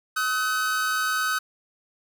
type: tone pair together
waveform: 45% pulse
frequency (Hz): 1271.4 / 1512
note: D#6 / F#6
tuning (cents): +37 / +37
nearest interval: minor third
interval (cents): 300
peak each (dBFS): -26 / -25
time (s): 0.16-1.39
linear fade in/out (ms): 10
effects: none